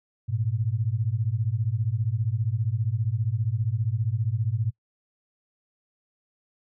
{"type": "beating tone pair", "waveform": "sine", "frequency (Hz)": [103.83, 118.83], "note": ["G#2", "A#2"], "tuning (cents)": [0, 34], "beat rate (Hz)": 15, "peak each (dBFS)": -26, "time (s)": [0.28, 4.71], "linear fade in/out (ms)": 20, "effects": ["noise-tail reverb RT60 0.1 s tail -24 dB re dry"]}